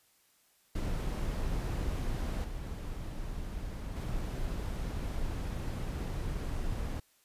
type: noise with level steps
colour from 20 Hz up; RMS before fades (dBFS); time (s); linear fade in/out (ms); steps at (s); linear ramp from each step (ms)
brown; -33 / -39 / -35; 0.75-7; 5; 2.44 / 3.96; 5
effects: white hiss -68 dBFS RMS until 7.24 s + resampled to 32000 Hz